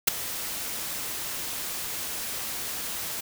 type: noise with ADSR envelope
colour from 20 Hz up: white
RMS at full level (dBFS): -17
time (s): 0.07-3.21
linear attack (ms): 11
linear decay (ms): 9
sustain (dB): -16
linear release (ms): 10
effects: none